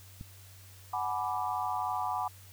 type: click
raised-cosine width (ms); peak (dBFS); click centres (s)
5; -30; 0.211
type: chord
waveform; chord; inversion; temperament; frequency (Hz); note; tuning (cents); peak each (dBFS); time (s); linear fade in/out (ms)
sine; G# half-diminished seventh; third; equal with one note detuned; 740 / 843.2 / 987.8 / 1174.7; F#5 / G#5 / B5 / D6; 0 / +26 / 0 / 0; -35 / -36 / -35 / -37; 0.93-2.28; 5
effects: added 95 Hz sine -52 dBFS peak until 2.52 s + white hiss -56 dBFS RMS until 2.52 s